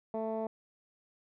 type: tone with low-pass filter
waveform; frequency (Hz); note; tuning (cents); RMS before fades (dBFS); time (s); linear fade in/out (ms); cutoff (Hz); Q
15% pulse; 221.2; A3; +9; -35; 0.14-0.47; 2; 720; 1.9
effects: none